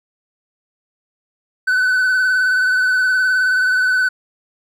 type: tone with vibrato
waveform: triangle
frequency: 1506 Hz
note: F#6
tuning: 30 cents sharp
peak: -11 dBFS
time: 1.67-4.09 s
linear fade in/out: 10 ms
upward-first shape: sine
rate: 19 Hz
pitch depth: 30 cents each way
effects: none